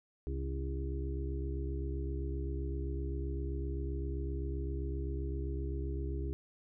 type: harmonic tone with a mistuned harmonic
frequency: 67.7 Hz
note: C#2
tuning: 40 cents flat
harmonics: 1 / 2 / 4 / 5 / 6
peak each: -35 / -43 / -47 / -45 / -45 dBFS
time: 0.27-6.33 s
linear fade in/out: 0 ms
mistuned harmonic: 4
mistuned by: +50 cents
effects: none